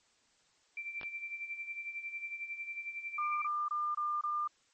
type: tone with tremolo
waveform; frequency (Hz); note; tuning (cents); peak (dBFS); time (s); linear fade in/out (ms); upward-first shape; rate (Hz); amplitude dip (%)
sine; 2349; D7; 0; -36; 0.77-3.47; 2; sine; 11; 65
type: clicks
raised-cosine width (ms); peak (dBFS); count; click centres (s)
0.3; -28; 2; 1.013 / 1.032
type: tone bursts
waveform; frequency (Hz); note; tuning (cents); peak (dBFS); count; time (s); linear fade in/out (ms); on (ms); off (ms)
sine; 1200; D6; +37; -31; 5; 3.18-4.476; 5; 240; 24
effects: white hiss -70 dBFS RMS until 4.73 s + MP3 32 kbps